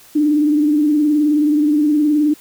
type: tone with vibrato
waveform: sine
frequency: 298.6 Hz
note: D4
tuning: 29 cents sharp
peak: -11 dBFS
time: 0.15-2.34 s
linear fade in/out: 10 ms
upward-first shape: sine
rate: 19 Hz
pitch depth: 50 cents each way
effects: white hiss -45 dBFS RMS until 2.4 s